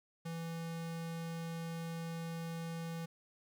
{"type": "tone", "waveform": "square", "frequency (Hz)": 165.8, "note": "E3", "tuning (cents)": 10, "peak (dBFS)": -40, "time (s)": [0.25, 3.06], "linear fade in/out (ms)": 10, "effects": ["12-bit"]}